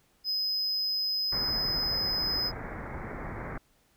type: tone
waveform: triangle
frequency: 5050 Hz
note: D#8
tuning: 25 cents sharp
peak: -26 dBFS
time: 0.24-2.52 s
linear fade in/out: 50 ms
type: low-pass noise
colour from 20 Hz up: pink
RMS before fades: -38 dBFS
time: 1.32-3.58 s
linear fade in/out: 5 ms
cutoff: 2200 Hz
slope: 96 dB/octave
effects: pink hiss -67 dBFS RMS until 3.96 s